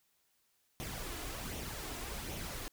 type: noise with flanger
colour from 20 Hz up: pink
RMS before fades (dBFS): -42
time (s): 0.8-2.68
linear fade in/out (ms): 0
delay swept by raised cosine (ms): 0.31 to 3.01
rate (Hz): 1.3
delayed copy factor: +0.5
effects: white hiss -75 dBFS RMS until 2.72 s